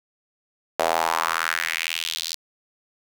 sawtooth tone with high-pass filter sweep, 82.1 Hz, E2, 6 cents flat, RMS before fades -25 dBFS, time 0.79-2.35 s, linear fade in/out 5 ms, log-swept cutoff 610 to 4600 Hz, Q 3, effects 7-bit

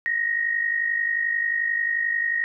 sine tone pair together, 1864.7 / 1916 Hz, A#6 / A#6, 0 / +47 cents, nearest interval unison, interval 47 cents, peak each -22 / -28 dBFS, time 0.06-2.44 s, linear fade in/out 0 ms, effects none

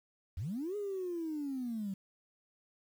sine linear two-way sweep, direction up then down, 69.3 to 420 to 187.7 Hz, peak -34 dBFS, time 0.37-1.94 s, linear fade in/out 5 ms, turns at 0.76 s, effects tanh soft clip ceiling -31 dBFS + 10-bit

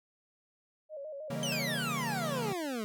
sine tone with vibrato, 587.3 Hz, D5, in tune, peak -39 dBFS, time 0.89-1.79 s, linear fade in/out 50 ms, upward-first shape square, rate 6.4 Hz, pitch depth 90 cents each way
45% pulse chord, C# diminished seventh, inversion none, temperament equal, 138.59 / 164.81 / 196 / 233.1 Hz, C#3 / E3 / G3 / Bb3, 0 / 0 / 0 / 0 cents, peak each -40 / -40 / -44 / -39 dBFS, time 1.3-2.53 s, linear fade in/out 5 ms
25% pulse exponential sweep, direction down, 3136 to 206.9 Hz, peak -30 dBFS, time 1.43-2.84 s, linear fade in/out 0 ms
20% pulse tone with exponential decay, 1570 Hz, G6, 2 cents sharp, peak -33 dBFS, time 1.52-1.8 s, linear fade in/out 1 ms, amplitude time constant 60 ms
effects none

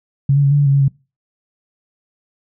sine tone with pitch steps, 138.6 / 142.5 / 139 / 144.5 / 143.5 / 138.1 / 139.8 / 137.2 Hz, C#3 / C#3 / C#3 / D3 / D3 / C#3 / C#3 / C#3, 0 / +48 / +5 / -28 / -40 / -6 / +15 / -17 cents, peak -9 dBFS, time 0.29-0.882 s, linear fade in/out 5 ms, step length 74 ms, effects noise-tail reverb RT60 0.3 s tail -24 dB re dry

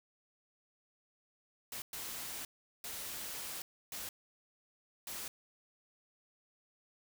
white noise bursts at uneven times, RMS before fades -43 dBFS, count 5, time 1.72-1.82 / 1.93-2.45 / 2.84-3.62 / 3.92-4.09 / 5.07-5.28 s, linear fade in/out 2 ms, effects none

